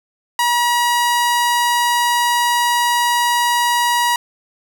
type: tone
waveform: sawtooth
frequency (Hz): 960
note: B5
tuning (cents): -49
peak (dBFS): -10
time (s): 0.39-4.16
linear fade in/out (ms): 2
effects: none